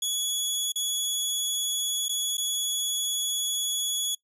20% pulse tone with dropouts, 3378 Hz, G#7, 29 cents sharp, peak -20 dBFS, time 0.02-4.15 s, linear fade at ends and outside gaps 5 ms, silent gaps 0.721-0.757 / 2.084-2.092 / 2.371-2.379 s, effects noise-tail reverb RT60 0.1 s tail -22 dB re dry

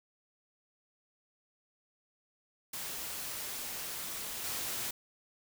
white noise with level steps, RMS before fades -40 / -37 dBFS, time 2.73-4.91 s, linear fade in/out 5 ms, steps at 4.44 s, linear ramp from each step 2 ms, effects none

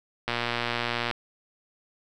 click train, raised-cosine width 0.3 ms, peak -11 dBFS, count 100, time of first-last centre 0.28-1.112 s, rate 119 Hz, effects none

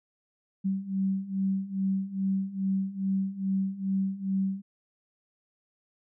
sine beating tone pair, 191.4 / 193.8 Hz, G3 / G3, -41 / -20 cents, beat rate 2.4 Hz, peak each -31 / -28 dBFS, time 0.64-4.62 s, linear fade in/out 20 ms, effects none

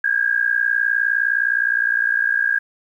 sine tone with amplitude modulation, 1625 Hz, G#6, 38 cents flat, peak -12 dBFS, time 0.04-2.59 s, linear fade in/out 5 ms, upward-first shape sine, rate 59.6 Hz, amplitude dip 85%, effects 9-bit

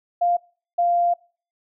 sine tone pair in turn, 699 / 695.6 Hz, F5 / F5, +1 / -7 cents, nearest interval unison, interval 8 cents, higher first, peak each -16 dBFS, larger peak neither, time 0.21-0.37 / 0.78-1.14 s, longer second, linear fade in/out 10 ms, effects noise-tail reverb RT60 0.4 s tail -24 dB re dry

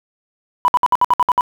sine tone bursts, 987.8 Hz, B5, in tune, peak -8 dBFS, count 9, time 0.65-1.409 s, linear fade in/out 0 ms, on 31 ms, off 60 ms, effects tanh soft clip ceiling -5 dBFS + 7-bit

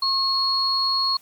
sine tone pair together, 1080 / 4320 Hz, C#6 / C#8, -45 / -45 cents, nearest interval 2 octaves, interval 2400 cents, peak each -25 / -20 dBFS, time 0.02-1.17 s, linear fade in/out 5 ms, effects white hiss -54 dBFS RMS until 1.21 s + Opus 32 kbps

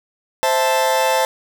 40% pulse chord, A minor, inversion first, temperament equal, 523.3 / 659.3 / 880 Hz, C5 / E5 / A5, 0 / 0 / 0 cents, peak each -18 / -21 / -17 dBFS, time 0.43-1.25 s, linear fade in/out 0 ms, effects none

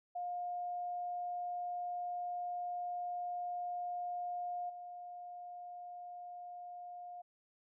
sine tone with level steps, 710 Hz, F5, 28 cents sharp, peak -37 / -45 dBFS, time 0.15-7.22 s, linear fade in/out 10 ms, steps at 4.69 s, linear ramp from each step 10 ms, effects none

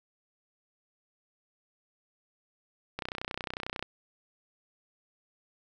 click train, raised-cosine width 0.3 ms, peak -18 dBFS, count 27, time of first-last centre 2.99-3.826 s, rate 31.1 Hz, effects none

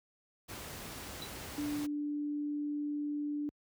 pink noise, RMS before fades -44 dBFS, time 0.48-1.87 s, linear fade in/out 20 ms
sine tone with exponential decay, 3951 Hz, B7, in tune, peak -38 dBFS, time 1.22-1.34 s, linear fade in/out 2 ms, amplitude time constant 25 ms
sine tone, 293.7 Hz, D4, in tune, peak -33 dBFS, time 1.58-3.49 s, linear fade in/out 0 ms
effects high-pass 60 Hz 12 dB/octave

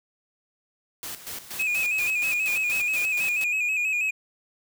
white noise with tremolo, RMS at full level -35 dBFS, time 1.03-3.44 s, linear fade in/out 0 ms, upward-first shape square, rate 4.2 Hz, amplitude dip 70%
triangle tone with vibrato, 2500 Hz, D#7, 8 cents sharp, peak -21 dBFS, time 1.59-4.11 s, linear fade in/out 10 ms, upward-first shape square, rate 6.2 Hz, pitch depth 45 cents each way
effects none

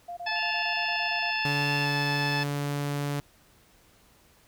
sine tone bursts, 698.5 Hz, F5, in tune, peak -34 dBFS, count 11, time 0.08-1.311 s, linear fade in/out 10 ms, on 91 ms, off 23 ms
harmonic tone, 870 Hz, A5, 20 cents flat, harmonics 1 / 2 / 3 / 4 / 5 / 6, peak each -33 / -31 / -33 / -38 / -41 / -36 dBFS, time 0.26-2.44 s, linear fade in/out 10 ms
sine tone with pitch glide, 2764 to 2728 Hz, F7 to F7, -19 to -41 cents, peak -33 dBFS, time 0.35-1.86 s, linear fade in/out 20 ms, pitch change -22 cents, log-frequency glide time 0.98-1.38 s
sawtooth tone, 143.7 Hz, D3, 37 cents flat, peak -24 dBFS, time 1.45-3.2 s, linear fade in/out 0 ms
effects pink hiss -60 dBFS RMS until 4.47 s

